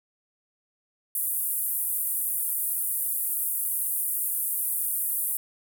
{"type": "band-pass noise", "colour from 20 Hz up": "white", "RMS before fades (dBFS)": -28, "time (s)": [1.15, 5.37], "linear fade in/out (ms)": 2, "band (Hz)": [9400, 16000], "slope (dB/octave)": 48, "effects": []}